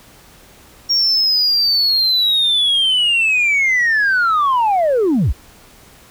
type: linear sweep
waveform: sine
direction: down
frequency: 5588 to 34.93 Hz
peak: -10 dBFS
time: 0.89-5.33 s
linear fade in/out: 20 ms
effects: tanh soft clip ceiling -10 dBFS + pink hiss -45 dBFS RMS until 6.1 s